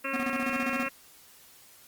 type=harmonic tone; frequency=271.6 Hz; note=C#4; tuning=35 cents flat; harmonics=1 / 2 / 4 / 5 / 6 / 7 / 8 / 9 / 10; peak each=-39 / -37 / -38 / -38 / -39 / -40 / -40 / -38 / -35 dBFS; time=0.04-0.89 s; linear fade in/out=10 ms
type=tone with tremolo; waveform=square; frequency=246.9 Hz; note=B3; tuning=in tune; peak=-30 dBFS; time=0.13-0.87 s; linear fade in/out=10 ms; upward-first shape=square; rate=15 Hz; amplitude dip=70%
effects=white hiss -55 dBFS RMS until 1.87 s + Opus 32 kbps